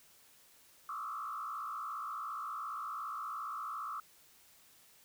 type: tone with frequency modulation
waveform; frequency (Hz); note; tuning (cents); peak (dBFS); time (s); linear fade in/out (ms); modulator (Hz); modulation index
sine; 1221; D#6; -33; -38; 0.89-4; 2; 57.3; 2
effects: white hiss -63 dBFS RMS until 5.04 s